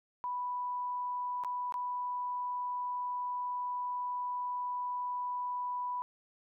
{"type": "tone with dropouts", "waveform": "sine", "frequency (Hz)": 987.8, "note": "B5", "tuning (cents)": 0, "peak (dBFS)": -33, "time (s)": [0.24, 6.02], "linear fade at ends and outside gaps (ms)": 0, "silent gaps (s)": [[1.437, 1.447], [1.723, 1.741]], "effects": []}